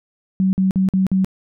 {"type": "tone bursts", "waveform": "sine", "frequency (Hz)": 189.4, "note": "F#3", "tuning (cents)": 41, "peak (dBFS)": -13, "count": 5, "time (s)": [0.4, 1.246], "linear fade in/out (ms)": 0, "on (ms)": 130, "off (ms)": 49, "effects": []}